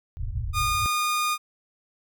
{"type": "low-pass noise", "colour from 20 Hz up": "white", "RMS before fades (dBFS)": -30, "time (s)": [0.17, 0.86], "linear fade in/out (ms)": 0, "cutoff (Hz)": 120, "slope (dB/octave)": 96}
{"type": "tone", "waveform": "sawtooth", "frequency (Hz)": 1222, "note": "D#6", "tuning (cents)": -32, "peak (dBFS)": -19, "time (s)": [0.53, 1.38], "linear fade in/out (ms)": 50}
{"effects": []}